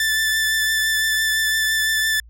sawtooth tone with vibrato, 1760 Hz, A6, in tune, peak -14 dBFS, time 0-2.2 s, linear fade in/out 2 ms, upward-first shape triangle, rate 5.9 Hz, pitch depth 17 cents each way, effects added 57 Hz sine -42 dBFS peak until 2.29 s

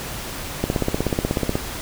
click train, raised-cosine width 2 ms, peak -6 dBFS, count 16, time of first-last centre 0.64-1.555 s, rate 16.4 Hz, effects pink hiss -31 dBFS RMS until 1.81 s

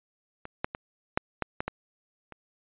clicks, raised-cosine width 0.5 ms, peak -24 / -12 / -19 / -8 / -12 / -14 / -15 / -28 dBFS, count 8, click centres 0.454 / 0.645 / 0.749 / 1.175 / 1.423 / 1.605 / 1.68 / 2.323 s, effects resampled to 8000 Hz

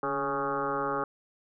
sine tone with frequency modulation, 830.6 Hz, G#5, in tune, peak -27 dBFS, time 0.03-1.04 s, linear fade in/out 2 ms, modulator 137 Hz, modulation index 4, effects none

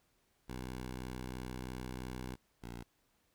10% pulse tone pair in turn, 63 / 59.07 Hz, B1 / A#1, +35 / +24 cents, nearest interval minor second, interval 111 cents, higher first, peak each -33 / -36 dBFS, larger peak first, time 0.48-2.36 / 2.62-2.84 s, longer first, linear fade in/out 20 ms, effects pink hiss -75 dBFS RMS until 3.34 s

